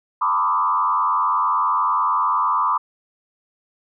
sine tone with frequency modulation, 1091 Hz, C#6, 28 cents flat, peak -16 dBFS, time 0.21-2.78 s, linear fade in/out 10 ms, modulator 89 Hz, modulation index 1.7, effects none

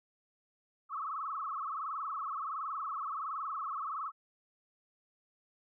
sine tone with frequency modulation, 1205 Hz, D6, 44 cents sharp, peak -35 dBFS, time 0.89-4.12 s, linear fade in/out 50 ms, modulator 21.4 Hz, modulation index 5.5, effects none

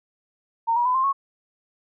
sine tone with pitch steps, 917 / 959.8 / 1004.6 / 1051.5 / 1100.6 Hz, A#5 / B5 / B5 / C6 / C#6, -29 / -50 / +29 / +8 / -13 cents, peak -18 dBFS, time 0.67-1.13 s, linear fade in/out 20 ms, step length 92 ms, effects none

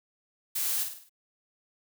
blue noise with echo, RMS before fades -30 dBFS, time 0.55-0.84 s, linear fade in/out 10 ms, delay 51 ms, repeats 5, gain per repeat -6 dB, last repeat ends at 1.095 s, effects none

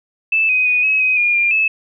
sine tone with pitch steps, 2632 / 2511 / 2476 / 2561 / 2519 / 2424 / 2398 / 2603 Hz, E7 / D#7 / D#7 / D#7 / D#7 / D#7 / D7 / E7, -3 / +15 / -9 / +49 / +21 / -46 / +36 / -22 cents, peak -12 dBFS, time 0.32-1.68 s, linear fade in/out 5 ms, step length 170 ms, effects none

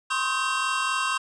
square tone cluster, 1041 / 1085 / 1265 / 1558 / 2735 Hz, C6 / C#6 / D#6 / G6 / F7, -9 / -37 / +28 / -11 / -37 cents, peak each -31 dBFS, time 0.1-1.18 s, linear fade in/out 10 ms, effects resampled to 22050 Hz

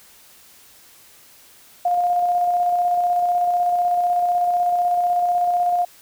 sine tone with tremolo, 708 Hz, F5, 23 cents sharp, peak -15 dBFS, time 1.85-5.85 s, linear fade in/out 5 ms, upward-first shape square, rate 16 Hz, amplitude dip 25%, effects white hiss -49 dBFS RMS until 6.01 s

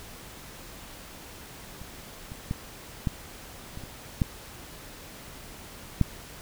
clicks, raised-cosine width 5 ms, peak -30 / -26 / -16 / -13 / -25 / -27 / -10 / -8 dBFS, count 8, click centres 1.816 / 2.319 / 2.511 / 3.072 / 3.774 / 3.837 / 4.218 / 6.013 s, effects pink hiss -45 dBFS RMS until 6.41 s

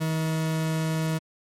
40% pulse tone, 159.4 Hz, D#3, 42 cents sharp, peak -23 dBFS, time 0-1.19 s, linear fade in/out 20 ms, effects MP3 64 kbps

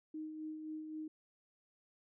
sine tone with tremolo, 311.1 Hz, D#4, in tune, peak -40 dBFS, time 0.14-1.08 s, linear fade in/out 5 ms, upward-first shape sine, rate 3.8 Hz, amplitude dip 40%, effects none

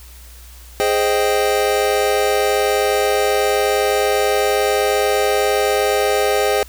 square chord, Ab major seventh, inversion none, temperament equal, 415.3 / 523.3 / 622.3 / 784 Hz, Ab4 / C5 / Eb5 / G5, 0 / 0 / 0 / 0 cents, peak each -19 / -21 / -23 / -22 dBFS, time 0.8-6.63 s, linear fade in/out 0 ms, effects added 60 Hz sine -38 dBFS peak until 6.68 s + white hiss -44 dBFS RMS until 6.68 s

